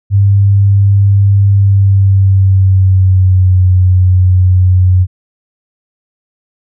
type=tone with pitch glide; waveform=sine; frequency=99.6 to 91.86 Hz; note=G2 to F#2; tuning=+28 to -12 cents; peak=-4 dBFS; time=0.1-5.07 s; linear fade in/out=50 ms; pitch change=-140 cents; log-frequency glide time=1.49-3.64 s; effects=none